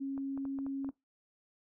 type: tone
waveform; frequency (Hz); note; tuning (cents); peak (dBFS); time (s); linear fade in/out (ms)
sine; 273.1; C#4; -26; -34; 0-0.91; 20
type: clicks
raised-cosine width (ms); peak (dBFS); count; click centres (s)
1; -35; 7; 0.178 / 0.376 / 0.453 / 0.588 / 0.665 / 0.846 / 0.89
effects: noise-tail reverb RT60 0.2 s tail -21 dB re dry